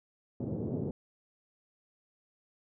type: band-pass noise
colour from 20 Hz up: pink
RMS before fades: -35 dBFS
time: 0.4-0.91 s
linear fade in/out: 2 ms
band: 110 to 470 Hz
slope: 24 dB/octave
effects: none